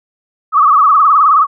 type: tone with vibrato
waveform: sine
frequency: 1200 Hz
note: D6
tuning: 37 cents sharp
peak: -5 dBFS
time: 0.52-1.47 s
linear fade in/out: 50 ms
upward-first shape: sine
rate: 19 Hz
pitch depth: 130 cents each way
effects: none